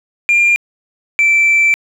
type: tone pair in turn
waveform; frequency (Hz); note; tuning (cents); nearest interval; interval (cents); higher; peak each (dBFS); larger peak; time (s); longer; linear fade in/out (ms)
sine; 2397 / 2333; D7 / D7; +35 / -12; unison; 47; first; -6; neither; 0.29-0.56 / 1.19-1.74; second; 0
effects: tanh soft clip ceiling -6 dBFS + 7-bit